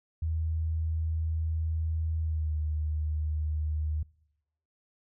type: tone with pitch glide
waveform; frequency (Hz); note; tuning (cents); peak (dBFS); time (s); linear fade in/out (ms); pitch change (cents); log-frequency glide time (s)
sine; 80.2 to 76.76; E2 to D#2; -47 to -23; -27; 0.22-4.03; 5; -76; 2.2-2.55
effects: noise-tail reverb RT60 0.9 s tail -25 dB re dry